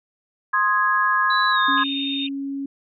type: chord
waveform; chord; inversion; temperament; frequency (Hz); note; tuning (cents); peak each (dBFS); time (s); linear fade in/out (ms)
sine; Ab major; first; equal with one note detuned; 1049.5 / 1244.5 / 1661.2; C6 / Eb6 / Ab6; +5 / 0 / 0; -20 / -23 / -20; 0.53-1.84; 10
type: tone with pitch glide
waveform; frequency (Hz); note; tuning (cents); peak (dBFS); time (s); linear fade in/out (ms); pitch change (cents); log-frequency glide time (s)
sine; 3951 to 3665; B7 to A#7; 0 to -30; -25; 1.3-2.27; 5; -130; 1.51-1.61
type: tone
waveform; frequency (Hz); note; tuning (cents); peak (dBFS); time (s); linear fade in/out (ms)
sine; 276.3; C#4; -6; -25; 1.68-2.66; 5
type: band-pass noise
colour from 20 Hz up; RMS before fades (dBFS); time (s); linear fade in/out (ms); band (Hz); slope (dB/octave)
white; -37; 1.77-2.29; 5; 2500 to 2900; 96
effects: none